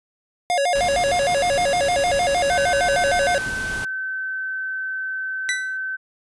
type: tone with vibrato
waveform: square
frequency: 630 Hz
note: D#5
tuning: 21 cents sharp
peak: -18 dBFS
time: 0.5-3.38 s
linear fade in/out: 0 ms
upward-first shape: square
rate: 6.5 Hz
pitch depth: 210 cents each way
type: noise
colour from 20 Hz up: pink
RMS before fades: -32 dBFS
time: 0.75-3.85 s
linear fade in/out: 5 ms
type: tone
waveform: sine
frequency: 1535 Hz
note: G6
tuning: 37 cents flat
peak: -24 dBFS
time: 2.49-5.97 s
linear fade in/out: 20 ms
type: tone with exponential decay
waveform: sawtooth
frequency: 1975.5 Hz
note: B6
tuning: in tune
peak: -14 dBFS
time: 5.49-5.77 s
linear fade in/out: 0 ms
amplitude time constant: 59 ms
effects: resampled to 24000 Hz